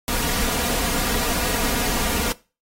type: noise with comb filter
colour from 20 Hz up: pink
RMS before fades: -23 dBFS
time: 0.08-2.32 s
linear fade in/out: 0 ms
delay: 4.2 ms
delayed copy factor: +0.6
effects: noise-tail reverb RT60 0.3 s tail -19 dB re dry + AAC 48 kbps